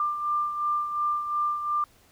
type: beating tone pair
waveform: sine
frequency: 1190 / 1192.8 Hz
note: D6 / D6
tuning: +22 / +27 cents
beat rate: 2.8 Hz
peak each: -25 / -33 dBFS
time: 0-1.84 s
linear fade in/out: 2 ms
effects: pink hiss -59 dBFS RMS until 2.11 s